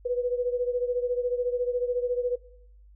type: beating tone pair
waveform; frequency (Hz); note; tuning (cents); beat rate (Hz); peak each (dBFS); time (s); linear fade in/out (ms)
sine; 488.4 / 502.4; B4 / B4; -19 / +30; 14; -26 / -30; 0.05-2.36; 10
effects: noise-tail reverb RT60 0.7 s tail -18 dB re dry + added 50 Hz sine -50 dBFS peak until 2.95 s